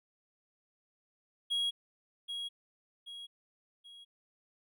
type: tone with echo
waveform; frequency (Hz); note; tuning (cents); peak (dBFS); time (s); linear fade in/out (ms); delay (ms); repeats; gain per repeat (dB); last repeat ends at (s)
triangle; 3300; G#7; -12; -28; 1.5-1.71; 20; 780; 3; -7; 4.05
effects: none